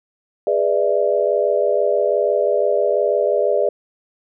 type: chord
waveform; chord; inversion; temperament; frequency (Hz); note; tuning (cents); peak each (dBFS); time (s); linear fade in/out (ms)
sine; E dominant seventh; first; just; 412 / 494.4 / 593.3 / 659.3; G#4 / B4 / D5 / E5; -14 / +2 / +18 / 0; -20 / -21 / -18 / -23; 0.47-3.69; 2
effects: none